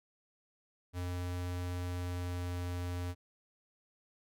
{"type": "tone with pitch glide", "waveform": "square", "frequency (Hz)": [89.2, 88.69], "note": ["F2", "F2"], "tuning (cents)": [37, 27], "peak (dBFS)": -36, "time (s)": [0.93, 3.15], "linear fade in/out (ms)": 50, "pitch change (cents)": -10, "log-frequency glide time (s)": [1.86, 2.56], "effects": []}